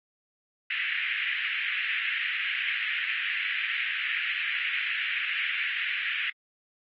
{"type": "band-pass noise", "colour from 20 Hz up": "pink", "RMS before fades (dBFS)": -30, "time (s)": [0.7, 6.3], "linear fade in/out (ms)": 5, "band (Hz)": [1700, 2900], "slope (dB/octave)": 48, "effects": ["AAC 32 kbps"]}